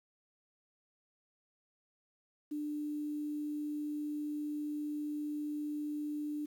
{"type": "tone with quantisation", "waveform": "sine", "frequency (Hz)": 297.5, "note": "D4", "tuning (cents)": 22, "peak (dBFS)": -35, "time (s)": [2.51, 6.46], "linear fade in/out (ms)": 10, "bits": 10, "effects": []}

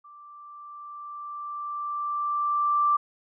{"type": "tone with level ramp", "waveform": "sine", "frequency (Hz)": 1174.7, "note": "D6", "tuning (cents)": 0, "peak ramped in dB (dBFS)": [-46, -18], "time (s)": [0.04, 2.97], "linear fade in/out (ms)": 10, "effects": []}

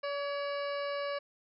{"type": "harmonic tone with a mistuned harmonic", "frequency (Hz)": 570, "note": "C#5", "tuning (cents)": 48, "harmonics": [1, 2, 3, 4, 5, 7, 8, 9], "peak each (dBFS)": [-34, -40, -44, -46, -48, -51, -52, -53], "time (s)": [0.03, 1.19], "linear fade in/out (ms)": 10, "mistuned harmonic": 3, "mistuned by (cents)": -30, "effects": []}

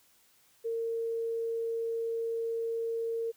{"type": "tone", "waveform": "sine", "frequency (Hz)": 457.9, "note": "A#4", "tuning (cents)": -31, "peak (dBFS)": -30, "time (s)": [0.64, 3.32], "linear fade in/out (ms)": 20, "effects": ["white hiss -65 dBFS RMS until 3.36 s"]}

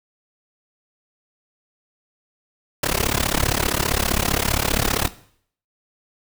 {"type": "noise with amplitude modulation", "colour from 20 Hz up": "pink", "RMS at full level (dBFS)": -17, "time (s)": [2.83, 5.08], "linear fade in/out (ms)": 5, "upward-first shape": "sine", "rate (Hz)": 35.2, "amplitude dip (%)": 100, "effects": ["noise-tail reverb RT60 0.6 s tail -17 dB re dry"]}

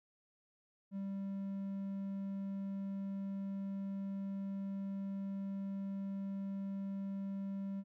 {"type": "tone", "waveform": "triangle", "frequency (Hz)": 196, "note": "G3", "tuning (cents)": 0, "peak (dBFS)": -36, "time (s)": [0.91, 7.84], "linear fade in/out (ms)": 50, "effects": []}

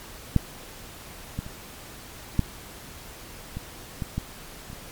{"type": "clicks", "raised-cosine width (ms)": 5, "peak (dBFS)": [-6, -16, -26, -7, -19, -16, -14, -26, -28], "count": 9, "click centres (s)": [0.363, 1.39, 1.464, 2.393, 3.57, 4.022, 4.18, 4.701, 4.731], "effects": ["pink hiss -43 dBFS RMS until 4.91 s", "MP3 96 kbps"]}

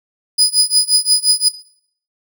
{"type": "tone with tremolo", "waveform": "30% pulse", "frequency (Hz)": 4973, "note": "D#8", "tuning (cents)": -2, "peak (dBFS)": -4, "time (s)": [0.38, 1.49], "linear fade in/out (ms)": 10, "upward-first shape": "triangle", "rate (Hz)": 5.7, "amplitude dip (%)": 100, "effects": ["noise-tail reverb RT60 0.6 s tail -18 dB re dry"]}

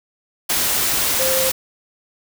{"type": "tone in noise", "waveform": "sine", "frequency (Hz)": 524, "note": "C5", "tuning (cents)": 2, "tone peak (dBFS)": -20, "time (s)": [1.19, 1.5], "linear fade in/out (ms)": 10, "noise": "white", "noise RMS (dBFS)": -19, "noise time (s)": [0.49, 1.52], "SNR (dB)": -4, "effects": []}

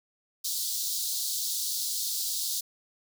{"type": "high-pass noise", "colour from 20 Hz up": "pink", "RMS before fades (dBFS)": -31, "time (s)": [0.44, 2.61], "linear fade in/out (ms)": 10, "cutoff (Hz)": 3800, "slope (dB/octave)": 48, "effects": []}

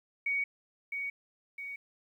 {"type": "tone with echo", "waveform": "sine", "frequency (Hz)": 2243, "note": "C#7", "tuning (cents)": 20, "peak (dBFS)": -28, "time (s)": [0.26, 0.44], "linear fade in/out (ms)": 5, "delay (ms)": 660, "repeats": 2, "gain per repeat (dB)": -5, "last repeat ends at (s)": 1.76, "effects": ["11-bit"]}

